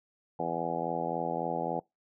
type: harmonic tone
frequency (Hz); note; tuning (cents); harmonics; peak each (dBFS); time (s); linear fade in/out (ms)
83.6; E2; +25; 2 / 3 / 4 / 5 / 6 / 7 / 8 / 9 / 10; -40 / -41 / -40 / -41 / -37 / -39 / -40 / -36 / -37; 0.39-1.8; 5
effects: noise-tail reverb RT60 0.2 s tail -25 dB re dry